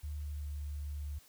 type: tone with pitch glide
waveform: sine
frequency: 74.3 to 72.98 Hz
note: D2 to D2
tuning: +21 to -10 cents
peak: -37 dBFS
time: 0.03-1.19 s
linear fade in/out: 10 ms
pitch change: -31 cents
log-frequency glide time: 0.15-0.51 s
effects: white hiss -62 dBFS RMS until 1.28 s